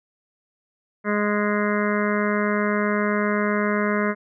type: harmonic tone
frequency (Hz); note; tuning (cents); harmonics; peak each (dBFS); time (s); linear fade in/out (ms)
207.7; G#3; 0; 1 / 2 / 3 / 5 / 6 / 7 / 8 / 9 / 10; -23 / -26 / -28 / -30 / -31 / -31 / -32 / -33 / -33; 1.04-4.15; 50
effects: none